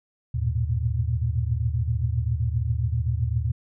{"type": "tone cluster", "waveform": "sine", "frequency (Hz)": [77.2, 100, 113.5, 121.1], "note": ["D#2", "G2", "A#2", "B2"], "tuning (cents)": [-13, 35, -46, -34], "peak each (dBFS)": [-26, -31, -26, -28], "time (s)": [0.34, 3.52], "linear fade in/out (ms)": 10, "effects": []}